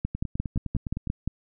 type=two click trains; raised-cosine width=5 ms; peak=-14 / -18 dBFS; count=8 / 10; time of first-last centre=0.05-1.276 / 0.15-1.073 s; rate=5.71 / 9.75 Hz; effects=none